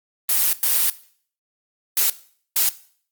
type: noise bursts at uneven times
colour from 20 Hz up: blue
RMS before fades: -18 dBFS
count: 4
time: 0.29-0.53 / 0.63-0.9 / 1.97-2.1 / 2.56-2.69 s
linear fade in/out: 2 ms
effects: noise-tail reverb RT60 0.5 s tail -17 dB re dry + Opus 32 kbps